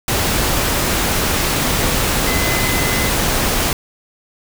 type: tone in noise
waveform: sine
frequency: 2037 Hz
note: C7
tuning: 47 cents flat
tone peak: -23 dBFS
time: 2.27-3.09 s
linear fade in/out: 2 ms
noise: pink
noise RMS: -17 dBFS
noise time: 0.08-3.73 s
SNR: -9 dB
effects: none